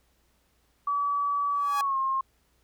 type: tone with pitch glide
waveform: sine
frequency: 1145 to 1068.3 Hz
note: D6 to C6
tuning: -44 to +36 cents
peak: -24 dBFS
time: 0.87-2.21 s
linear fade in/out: 5 ms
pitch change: -120 cents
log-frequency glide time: 1.76-1.97 s
type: tone with exponential growth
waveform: sawtooth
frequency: 830.6 Hz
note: G#5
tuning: in tune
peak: -24 dBFS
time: 1.49-1.81 s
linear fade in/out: 1 ms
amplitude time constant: 69 ms
effects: added 60 Hz sine -69 dBFS peak until 2.63 s + pink hiss -69 dBFS RMS until 2.63 s